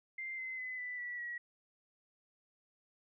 sine tone with pitch steps, 2092 / 2056 / 2021 / 1986 / 1951.9 / 1918.4 Hz, C7 / C7 / B6 / B6 / B6 / A#6, -1 / -31 / +39 / +9 / -21 / +49 cents, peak -39 dBFS, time 0.18-1.38 s, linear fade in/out 5 ms, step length 200 ms, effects none

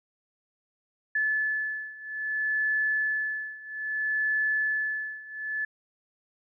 sine beating tone pair, 1730 / 1730.61 Hz, A6 / A6, -30 / -29 cents, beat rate 0.61 Hz, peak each -30 / -28 dBFS, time 1.15-5.65 s, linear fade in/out 5 ms, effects none

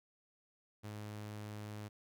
sawtooth tone, 105.3 Hz, G#2, 24 cents sharp, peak -40 dBFS, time 0.83-1.89 s, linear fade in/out 20 ms, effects none

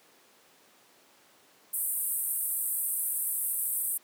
white band-pass noise, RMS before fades -31 dBFS, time 1.73-3.98 s, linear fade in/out 10 ms, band 8300 to 15000 Hz, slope 96 dB/octave, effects pink hiss -60 dBFS RMS until 4.03 s + high-pass 300 Hz 12 dB/octave

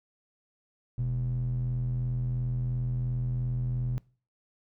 square tone with band-pass filter, 41.44 Hz, E1, 10 cents sharp, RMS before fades -30 dBFS, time 0.98-3.98 s, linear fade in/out 0 ms, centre 110 Hz, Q 6.4, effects noise-tail reverb RT60 0.4 s tail -23 dB re dry

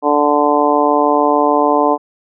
harmonic tone, 146.83 Hz, D3, in tune, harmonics 2 / 3 / 4 / 5 / 6 / 7, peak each -17 / -17 / -17 / -17 / -17 / -17 dBFS, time 0.02-1.98 s, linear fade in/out 50 ms, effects none

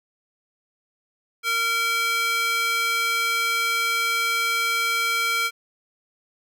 square tone with high-pass filter, 460 Hz, A#4, 23 cents flat, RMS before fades -23 dBFS, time 1.43-5.51 s, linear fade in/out 50 ms, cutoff 1800 Hz, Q 2.7, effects none

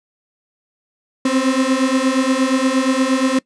35% pulse beating tone pair, 258 / 266.5 Hz, C4 / C4, -24 / +32 cents, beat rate 8.5 Hz, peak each -16 / -15 dBFS, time 1.25-3.39 s, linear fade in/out 5 ms, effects noise-tail reverb RT60 0.1 s tail -22 dB re dry + resampled to 22050 Hz

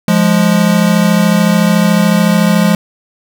square tone pair together, 174.61 / 208.4 Hz, F3 / G#3, 0 / +6 cents, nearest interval minor third, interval 306 cents, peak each -11 dBFS, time 0.08-2.75 s, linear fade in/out 2 ms, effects none

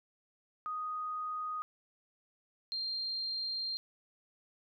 sine tone pair in turn, 1244.5 / 4186 Hz, D#6 / C8, 0 / 0 cents, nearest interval octave + major sixth, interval 2100 cents, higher second, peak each -35 / -34 dBFS, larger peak second, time 0.66-1.62 / 2.72-3.77 s, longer second, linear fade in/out 0 ms, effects none

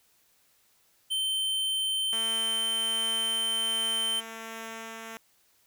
square tone, 3099 Hz, G7, 21 cents flat, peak -27 dBFS, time 1.1-4.21 s, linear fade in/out 20 ms
5% pulse tone with tremolo, 225.1 Hz, A3, 40 cents sharp, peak -26 dBFS, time 2.13-5.17 s, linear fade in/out 0 ms, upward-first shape triangle, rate 1.3 Hz, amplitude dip 25%
effects white hiss -66 dBFS RMS until 5.66 s

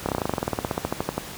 slowing click train, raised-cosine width 1 ms, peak -9 dBFS, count 22, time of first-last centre 0.06-1.18 s, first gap 28 ms, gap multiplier 1.06, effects pink hiss -37 dBFS RMS until 1.37 s + high-pass 60 Hz 12 dB/octave

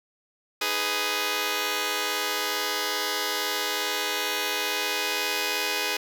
5% pulse chord, G# minor, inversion second, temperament just, 311.5 / 415.3 / 498.4 Hz, D#4 / G#4 / B4, +2 / 0 / +16 cents, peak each -23 / -17 / -18 dBFS, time 0.61-5.97 s, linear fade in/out 5 ms, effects none

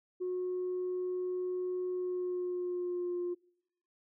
sine tone with pitch glide, 364.3 to 353.1 Hz, F#4 to F4, -27 to +19 cents, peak -31 dBFS, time 0.2-3.35 s, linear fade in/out 20 ms, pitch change -54 cents, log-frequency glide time 1.9-3.2 s, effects noise-tail reverb RT60 0.8 s tail -25 dB re dry + tanh soft clip ceiling -29 dBFS

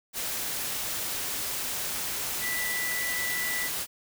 sine tone in noise, 1975.5 Hz, B6, in tune, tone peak -30 dBFS, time 2.4-3.7 s, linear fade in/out 50 ms, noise white, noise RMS -32 dBFS, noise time 0.13-3.87 s, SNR -1 dB, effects none

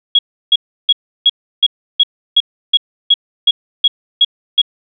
sine tone bursts, 3322 Hz, G#7, in tune, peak -5 dBFS, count 13, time 0.15-4.617 s, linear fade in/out 5 ms, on 39 ms, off 330 ms, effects none

